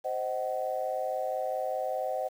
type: chord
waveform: sine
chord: C diminished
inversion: none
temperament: just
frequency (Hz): 523.3 / 627.9 / 753.5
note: C5 / Eb5 / Gb5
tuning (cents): 0 / +16 / +31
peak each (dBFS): -33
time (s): 0.04-2.29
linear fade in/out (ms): 20
effects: tanh soft clip ceiling -19 dBFS + 9-bit